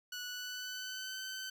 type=tone with pitch glide; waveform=15% pulse; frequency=1474 to 1528.6 Hz; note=F#6 to G6; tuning=-7 to -44 cents; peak=-34 dBFS; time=0.12-1.5 s; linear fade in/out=5 ms; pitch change=+63 cents; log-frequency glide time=0.24-1.19 s; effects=none